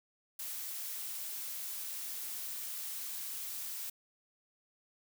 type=noise; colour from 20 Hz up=blue; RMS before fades=-41 dBFS; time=0.39-3.9 s; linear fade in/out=5 ms; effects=none